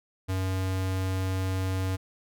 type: tone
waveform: square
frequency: 94.2 Hz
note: F#2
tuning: 32 cents sharp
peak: -27 dBFS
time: 0.28-1.97 s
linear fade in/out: 20 ms
effects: none